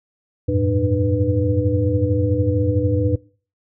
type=tone cluster; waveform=sine; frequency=88.3 / 99.2 / 112.7 / 300.6 / 492.8 Hz; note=F2 / G2 / A2 / D4 / B4; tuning=+20 / +21 / +42 / +40 / -4 cents; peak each=-22 dBFS; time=0.48-3.16 s; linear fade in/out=10 ms; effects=noise-tail reverb RT60 0.4 s tail -22 dB re dry